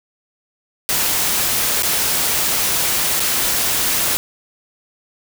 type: noise with dropouts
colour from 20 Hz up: white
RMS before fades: -18 dBFS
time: 0.89-4.17 s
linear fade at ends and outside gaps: 0 ms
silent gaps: 1.823-1.832 / 3.196-3.203 s
effects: none